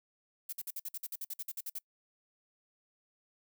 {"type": "noise bursts", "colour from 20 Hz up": "violet", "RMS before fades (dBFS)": -39, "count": 15, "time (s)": [0.49, 1.787], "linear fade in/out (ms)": 5, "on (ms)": 37, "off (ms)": 53, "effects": ["noise-tail reverb RT60 0.1 s tail -25 dB re dry"]}